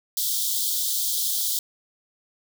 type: high-pass noise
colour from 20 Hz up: white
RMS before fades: -25 dBFS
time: 0.17-1.59 s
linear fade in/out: 2 ms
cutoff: 3200 Hz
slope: 96 dB/octave
effects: none